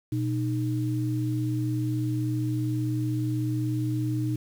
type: tone pair together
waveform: sine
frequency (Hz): 121.5 / 308.3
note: B2 / D#4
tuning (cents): -28 / -16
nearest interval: octave + major third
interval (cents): 1612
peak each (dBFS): -26 / -29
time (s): 0.12-4.36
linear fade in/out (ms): 5
effects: 8-bit